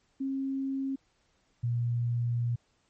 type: tone pair in turn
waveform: sine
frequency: 270 / 119.23 Hz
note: C#4 / A#2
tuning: -45 / +39 cents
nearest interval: octave + major second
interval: 1416 cents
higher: first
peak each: -29 / -26 dBFS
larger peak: second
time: 0.2-0.96 / 1.63-2.56 s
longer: second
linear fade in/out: 10 ms
effects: pink hiss -71 dBFS RMS until 2.89 s + MP3 32 kbps